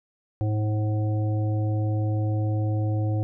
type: harmonic tone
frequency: 106.7 Hz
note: G#2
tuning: 47 cents sharp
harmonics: 1 / 3 / 5 / 7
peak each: -22 / -32 / -36 / -39 dBFS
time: 0.41-3.23 s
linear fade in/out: 0 ms
effects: none